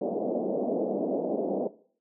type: band-pass noise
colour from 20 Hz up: white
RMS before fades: -29 dBFS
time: 0.01-1.68 s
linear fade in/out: 10 ms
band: 190 to 660 Hz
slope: 48 dB/octave
effects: noise-tail reverb RT60 0.5 s tail -18 dB re dry